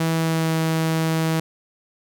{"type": "tone with pitch glide", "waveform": "sawtooth", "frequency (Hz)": [163, 161.22], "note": ["E3", "E3"], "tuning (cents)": [-19, -38], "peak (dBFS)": -15, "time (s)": [0, 1.4], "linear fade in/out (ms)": 5, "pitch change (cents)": -19, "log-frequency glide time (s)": [0.14, 0.56], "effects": []}